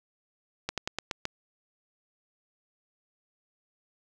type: slowing click train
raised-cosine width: 0.2 ms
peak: -13 dBFS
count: 6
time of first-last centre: 0.69-1.254 s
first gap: 87 ms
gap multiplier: 1.13
effects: none